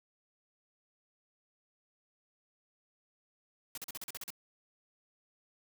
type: noise bursts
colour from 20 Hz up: white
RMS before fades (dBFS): -42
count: 9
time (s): 3.75-4.304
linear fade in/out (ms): 2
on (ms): 26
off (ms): 40
effects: none